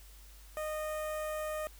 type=tone with notch filter; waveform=sawtooth; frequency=616 Hz; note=D#5; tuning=17 cents flat; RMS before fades=-37 dBFS; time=0.57-1.67 s; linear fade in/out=0 ms; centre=4300 Hz; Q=0.6; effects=added 50 Hz sine -52 dBFS peak until 1.79 s + white hiss -59 dBFS RMS until 1.79 s